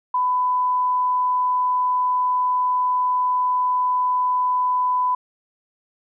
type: tone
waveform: sine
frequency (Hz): 1000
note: B5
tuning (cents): +21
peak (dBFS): -17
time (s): 0.14-5.15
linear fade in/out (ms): 5
effects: none